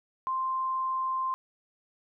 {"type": "tone", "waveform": "sine", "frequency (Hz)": 1046.5, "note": "C6", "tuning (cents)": 0, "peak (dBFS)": -27, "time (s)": [0.27, 1.34], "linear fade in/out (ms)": 0, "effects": []}